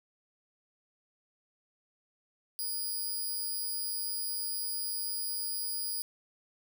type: tone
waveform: 5% pulse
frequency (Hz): 4899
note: D#8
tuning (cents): -28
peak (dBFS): -26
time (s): 2.59-6.02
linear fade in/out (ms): 0
effects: none